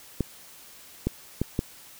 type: clicks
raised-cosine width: 3 ms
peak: -11 dBFS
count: 4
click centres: 0.207 / 1.07 / 1.416 / 1.591 s
effects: white hiss -49 dBFS RMS until 1.99 s